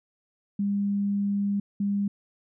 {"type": "tone pair in turn", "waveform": "sine", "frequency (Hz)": [201.3, 201.3], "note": ["G3", "G3"], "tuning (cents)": [46, 46], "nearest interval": "unison", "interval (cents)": 0, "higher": "neither", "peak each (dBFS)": -23, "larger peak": "neither", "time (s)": [[0.59, 1.6], [1.8, 2.08]], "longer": "first", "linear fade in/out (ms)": 5, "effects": []}